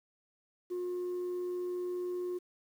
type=tone with amplitude modulation; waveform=sine; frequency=358.5 Hz; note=F4; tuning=45 cents sharp; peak=-30 dBFS; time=0.7-2.39 s; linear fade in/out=20 ms; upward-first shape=sine; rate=104 Hz; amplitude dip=25%; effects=tanh soft clip ceiling -32 dBFS + 10-bit